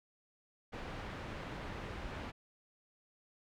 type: low-pass noise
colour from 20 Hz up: pink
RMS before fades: -44 dBFS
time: 0.72-2.32 s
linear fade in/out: 20 ms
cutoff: 2500 Hz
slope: 12 dB/octave
effects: none